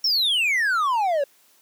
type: exponential sweep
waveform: triangle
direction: down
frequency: 5588 to 541 Hz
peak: -17 dBFS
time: 0.04-1.24 s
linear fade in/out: 5 ms
effects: white hiss -58 dBFS RMS until 1.61 s + high-pass 200 Hz 12 dB/octave